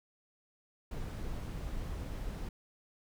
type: noise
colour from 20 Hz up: brown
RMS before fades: -39 dBFS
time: 0.91-2.49 s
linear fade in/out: 5 ms
effects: none